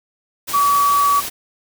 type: tone in noise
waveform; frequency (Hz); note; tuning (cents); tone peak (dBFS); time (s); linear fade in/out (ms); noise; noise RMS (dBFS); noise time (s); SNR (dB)
sine; 1140; C#6; +48; -12; 0.53-1.21; 20; white; -26; 0.47-1.3; +11
effects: none

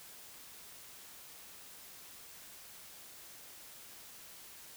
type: silence
effects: white hiss -53 dBFS RMS until 4.76 s

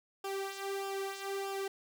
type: tone with flanger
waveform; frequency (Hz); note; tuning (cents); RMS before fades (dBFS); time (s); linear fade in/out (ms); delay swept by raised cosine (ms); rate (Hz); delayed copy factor
sawtooth; 392; G4; 0; -38; 0.24-1.68; 5; 0.48 to 2.48; 1.6; -0.7
effects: none

